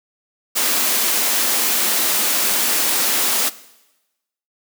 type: high-pass noise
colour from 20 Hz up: white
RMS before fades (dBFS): -18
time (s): 0.55-3.5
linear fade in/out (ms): 20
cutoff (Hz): 190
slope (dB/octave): 48
effects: noise-tail reverb RT60 1.0 s tail -18 dB re dry